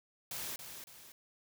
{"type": "noise with echo", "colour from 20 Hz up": "white", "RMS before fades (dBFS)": -41, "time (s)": [0.31, 0.56], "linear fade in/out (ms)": 2, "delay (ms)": 280, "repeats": 2, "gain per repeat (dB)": -7, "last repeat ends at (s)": 1.12, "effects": []}